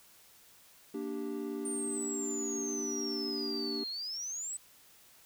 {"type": "chord", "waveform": "triangle", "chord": "G minor", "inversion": "first", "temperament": "equal", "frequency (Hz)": [233.1, 293.7, 392], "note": ["Bb3", "D4", "G4"], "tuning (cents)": [0, 0, 0], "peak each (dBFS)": [-39, -37, -37], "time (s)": [0.94, 3.84], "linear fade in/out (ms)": 5}
{"type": "exponential two-way sweep", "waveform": "sine", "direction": "down then up", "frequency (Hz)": [8980, 4186, 8110], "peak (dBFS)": -36, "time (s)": [1.65, 4.57], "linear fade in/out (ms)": 5, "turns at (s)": 3.89}
{"effects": ["white hiss -60 dBFS RMS until 5.25 s"]}